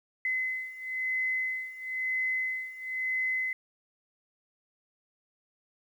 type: beating tone pair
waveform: sine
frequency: 2037 / 2038 Hz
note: C7 / C7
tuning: -47 / -46 cents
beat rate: 1 Hz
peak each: -34 / -31 dBFS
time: 0.25-3.53 s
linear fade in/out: 2 ms
effects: 10-bit